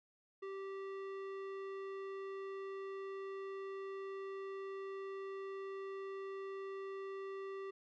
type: tone with low-pass filter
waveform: square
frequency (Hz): 389.4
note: G4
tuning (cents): -12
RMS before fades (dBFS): -45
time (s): 0.42-7.71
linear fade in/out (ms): 10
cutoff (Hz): 2100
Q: 0.81
effects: none